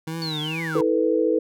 25% pulse tone with vibrato, 158.2 Hz, D#3, 29 cents sharp, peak -24 dBFS, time 0.07-0.81 s, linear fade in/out 5 ms, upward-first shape triangle, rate 2.3 Hz, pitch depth 89 cents each way
sine linear sweep, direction down, 4500 to 880 Hz, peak -28 dBFS, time 0.22-0.82 s, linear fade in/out 0 ms
sine chord, E suspended fourth, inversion none, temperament equal with one note detuned, 322.7 / 440 / 493.9 Hz, E4 / A4 / B4, -37 / 0 / 0 cents, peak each -22 dBFS, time 0.75-1.39 s, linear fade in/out 5 ms
effects none

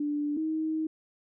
sine tone pair in turn, 293.7 / 315.4 Hz, D4 / D#4, 0 / +24 cents, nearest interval minor second, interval 124 cents, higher second, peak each -27 dBFS, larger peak neither, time 0-0.37 / 0.37-0.87 s, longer second, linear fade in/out 5 ms, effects none

